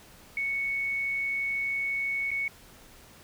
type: tone with dropouts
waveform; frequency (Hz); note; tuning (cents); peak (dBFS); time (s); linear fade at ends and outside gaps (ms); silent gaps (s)
sine; 2217; C#7; 0; -27; 0.37-2.48; 2; 2.307-2.314
effects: pink hiss -53 dBFS RMS until 3.23 s